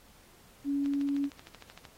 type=tone; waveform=sine; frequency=281.5 Hz; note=C#4; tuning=27 cents sharp; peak=-27 dBFS; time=0.64-1.3 s; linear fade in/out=50 ms
type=click train; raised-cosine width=0.2 ms; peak=-29 dBFS; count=14; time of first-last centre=0.86-1.852 s; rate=13.1 Hz
effects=pink hiss -59 dBFS RMS until 1.97 s + AAC 48 kbps